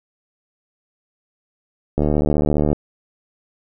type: click train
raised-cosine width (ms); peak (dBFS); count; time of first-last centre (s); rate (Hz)
2; -5; 57; 1.98-2.73; 74.7
effects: none